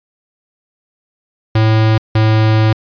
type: tone pair in turn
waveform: square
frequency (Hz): 110 / 109.48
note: A2 / A2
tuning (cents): 0 / -8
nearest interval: unison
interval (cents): 8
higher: first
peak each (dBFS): -9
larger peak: neither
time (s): 1.55-1.98 / 2.15-2.73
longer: second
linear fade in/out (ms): 5
effects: resampled to 11025 Hz